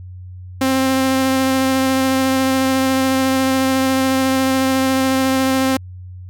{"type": "tone with vibrato", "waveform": "sawtooth", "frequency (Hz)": 264.1, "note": "C4", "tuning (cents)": 16, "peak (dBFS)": -10, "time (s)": [0.61, 5.77], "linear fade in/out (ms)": 5, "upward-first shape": "sine", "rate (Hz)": 14, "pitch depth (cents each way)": 10, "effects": ["added 91 Hz sine -31 dBFS peak until 6.29 s"]}